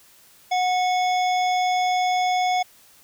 harmonic tone with a mistuned harmonic, 732 Hz, F#5, 19 cents flat, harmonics 1 / 3 / 5 / 7 / 9, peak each -19 / -29 / -33 / -36 / -38 dBFS, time 0.51-2.63 s, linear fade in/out 10 ms, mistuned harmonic 5, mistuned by -110 cents, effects white hiss -53 dBFS RMS until 3.03 s

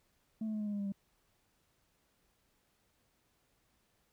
sine tone with pitch steps, 220 / 216.6 / 213.2 / 209.9 / 206.7 / 203.5 / 200.3 / 197.25 Hz, A3 / A3 / G#3 / G#3 / G#3 / G#3 / G3 / G3, 0 / -27 / +46 / +19 / -8 / -35 / +38 / +11 cents, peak -32 dBFS, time 0.41-0.922 s, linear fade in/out 5 ms, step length 64 ms, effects tanh soft clip ceiling -33 dBFS + pink hiss -75 dBFS RMS until 4.12 s

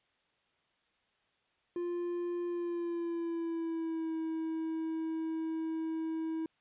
triangle tone with pitch glide, 349.2 to 322.1 Hz, F4 to E4, 0 to -40 cents, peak -31 dBFS, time 1.76-6.46 s, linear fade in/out 2 ms, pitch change -140 cents, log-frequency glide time 2.47-4.15 s, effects white hiss -74 dBFS RMS until 6.6 s + resampled to 8000 Hz

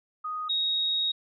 sine tone pair in turn, 1244.5 / 3768 Hz, D#6 / A#7, 0 / +18 cents, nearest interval octave + perfect fifth, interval 1918 cents, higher second, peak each -30 / -24 dBFS, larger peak second, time 0.24-0.49 / 0.49-1.12 s, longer second, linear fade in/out 10 ms, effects none

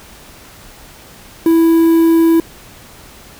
triangle tone with quantisation, 329.6 Hz, E4, in tune, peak -5 dBFS, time 1.46-2.4 s, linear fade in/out 2 ms, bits 5, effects pink hiss -39 dBFS RMS until 3.39 s

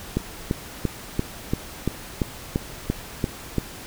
click train, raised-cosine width 3 ms, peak -8 dBFS, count 11, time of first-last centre 0.17-3.583 s, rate 2.93 Hz, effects pink hiss -39 dBFS RMS until 3.86 s

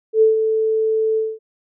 sine tone with ADSR envelope, 440 Hz, A4, in tune, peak -8 dBFS, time 0.13-1.39 s, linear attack 84 ms, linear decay 140 ms, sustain -7 dB, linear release 220 ms, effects none

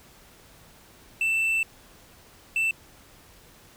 triangle tone pair in turn, 2664 / 2664 Hz, E7 / E7, +18 / +18 cents, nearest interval unison, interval 0 cents, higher neither, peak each -20 dBFS, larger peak neither, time 1.21-1.63 / 2.56-2.71 s, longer first, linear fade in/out 2 ms, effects pink hiss -53 dBFS RMS until 3.76 s

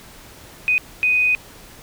sine tone bursts at uneven times, 2494 Hz, D#7, 3 cents sharp, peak -14 dBFS, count 2, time 0.68-0.78 / 1.03-1.35 s, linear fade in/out 0 ms, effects pink hiss -43 dBFS RMS until 1.82 s

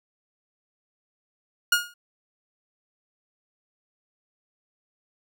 sawtooth tone with exponential decay, 1431 Hz, F6, 42 cents sharp, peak -11 dBFS, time 1.72-1.94 s, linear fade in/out 5 ms, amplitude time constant 47 ms, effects none

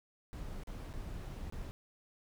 brown noise with dropouts, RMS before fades -43 dBFS, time 0.33-1.71 s, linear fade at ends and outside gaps 0 ms, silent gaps 0.635-0.672 / 0.93-0.938 / 1.5-1.524 s, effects none

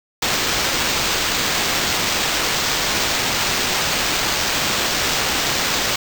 white noise with sample-and-hold, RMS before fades -20 dBFS, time 0.22-5.96 s, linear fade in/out 5 ms, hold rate 11025 Hz, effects none

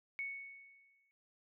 sine tone with exponential decay, 2217 Hz, C#7, in tune, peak -36 dBFS, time 0.19-1.11 s, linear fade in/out 0 ms, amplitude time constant 200 ms, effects none

